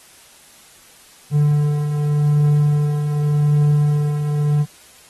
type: beating tone pair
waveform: triangle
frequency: 146.83 / 147.69 Hz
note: D3 / D3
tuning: 0 / +10 cents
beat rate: 0.86 Hz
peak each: -21 / -12 dBFS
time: 1.31-4.66 s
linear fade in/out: 50 ms
effects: white hiss -47 dBFS RMS until 5.09 s + AAC 32 kbps